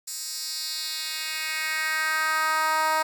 10% pulse tone with high-pass filter sweep, 314 Hz, D#4, 16 cents sharp, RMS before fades -27 dBFS, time 0.07-3.03 s, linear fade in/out 10 ms, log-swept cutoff 6800 to 810 Hz, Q 2.1, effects none

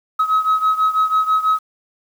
sine beating tone pair, 1275 / 1281.1 Hz, D#6 / E6, +42 / -50 cents, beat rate 6.1 Hz, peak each -14 / -17 dBFS, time 0.19-1.59 s, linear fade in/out 10 ms, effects tanh soft clip ceiling -10 dBFS + 7-bit

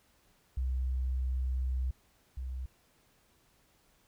sine tone pair in turn, 64 / 64.27 Hz, C2 / C2, -38 / -30 cents, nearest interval unison, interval 8 cents, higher second, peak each -29 / -35 dBFS, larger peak first, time 0.57-1.91 / 2.37-2.66 s, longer first, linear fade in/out 5 ms, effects pink hiss -68 dBFS RMS until 4.07 s

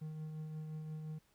triangle tone with tremolo, 155.56 Hz, D#3, in tune, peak -38 dBFS, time 0.01-1.19 s, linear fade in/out 10 ms, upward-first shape triangle, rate 5.7 Hz, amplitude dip 35%, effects pink hiss -73 dBFS RMS until 1.34 s

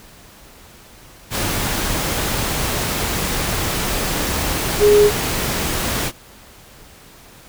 sine tone in noise, 415.3 Hz, G#4, in tune, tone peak -8 dBFS, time 4.79-5.11 s, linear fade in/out 50 ms, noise pink, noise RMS -21 dBFS, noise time 1.3-6.12 s, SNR +10 dB, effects pink hiss -44 dBFS RMS until 7.48 s

